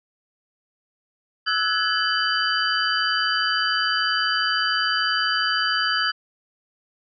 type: tone cluster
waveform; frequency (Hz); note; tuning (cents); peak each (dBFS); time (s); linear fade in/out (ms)
sine; 1310 / 1482 / 1677 / 3013 / 4723; E6 / F#6 / G#6 / F#7 / D8; -11 / +2 / +16 / +31 / +9; -26; 1.46-6.12; 20
effects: none